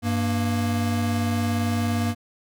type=tone pair together; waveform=square; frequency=98 / 234.5 Hz; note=G2 / A#3; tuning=0 / +11 cents; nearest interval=octave + minor third; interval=1511 cents; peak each=-25 dBFS; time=0.02-2.15 s; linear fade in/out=50 ms; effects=none